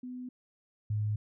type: tone pair in turn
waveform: sine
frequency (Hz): 250.7 / 105.8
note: B3 / G#2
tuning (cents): +26 / +33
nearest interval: octave + minor third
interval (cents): 1493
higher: first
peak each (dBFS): -38 / -28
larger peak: second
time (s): 0.03-0.29 / 0.9-1.16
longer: neither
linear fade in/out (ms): 5
effects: none